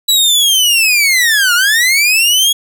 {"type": "linear two-way sweep", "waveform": "sawtooth", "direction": "down then up", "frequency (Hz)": [3951, 1382, 3342], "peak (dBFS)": -5, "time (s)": [0.08, 2.53], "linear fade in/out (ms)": 10, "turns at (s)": 1.54, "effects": []}